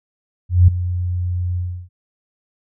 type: tone with ADSR envelope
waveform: sine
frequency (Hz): 89.2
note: F2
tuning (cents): +37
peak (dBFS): -4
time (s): 0.49-1.89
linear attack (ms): 190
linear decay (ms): 5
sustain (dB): -14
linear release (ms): 320
effects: none